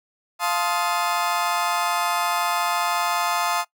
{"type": "chord", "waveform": "35% pulse", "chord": "F dominant seventh", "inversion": "none", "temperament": "just", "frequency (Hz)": [698.5, 873.1, 1047.7, 1257.2], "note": ["F5", "A5", "C6", "Eb6"], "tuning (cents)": [0, -14, 2, 18], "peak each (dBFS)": -25, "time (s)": [0.39, 3.65], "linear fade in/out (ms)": 50, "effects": ["noise-tail reverb RT60 0.1 s tail -20 dB re dry"]}